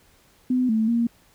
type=tone with pitch steps; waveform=sine; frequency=252.7 / 220.4 / 234 Hz; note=B3 / A3 / A#3; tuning=+40 / +3 / +7 cents; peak=-18 dBFS; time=0.5-1.07 s; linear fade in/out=5 ms; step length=190 ms; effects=pink hiss -58 dBFS RMS until 1.34 s